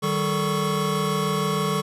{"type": "tone cluster", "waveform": "square", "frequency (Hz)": [153.4, 193.1, 433.8, 1110], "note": ["D#3", "G3", "A4", "C#6"], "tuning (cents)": [-24, -26, -25, 2], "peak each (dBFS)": -28, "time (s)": [0.02, 1.82], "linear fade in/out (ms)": 20, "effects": ["resampled to 32000 Hz"]}